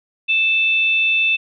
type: tone pair together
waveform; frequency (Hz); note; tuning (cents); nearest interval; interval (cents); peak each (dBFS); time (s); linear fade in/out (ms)
sine; 2637 / 3568; E7 / A7; 0 / +23; perfect fourth; 523; -14 / -23; 0.28-1.37; 20
effects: none